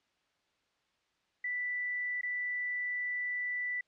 sine tone with dropouts, 1975.5 Hz, B6, in tune, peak -32 dBFS, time 1.44-3.81 s, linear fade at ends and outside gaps 5 ms, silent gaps 2.213-2.231 s, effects white hiss -75 dBFS RMS until 3.87 s + low-pass 4000 Hz 12 dB/octave

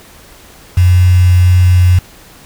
sine tone with quantisation, 90.2 Hz, F#2, 44 cents flat, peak -4 dBFS, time 0.77-1.99 s, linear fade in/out 5 ms, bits 4, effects pink hiss -39 dBFS RMS until 2.45 s

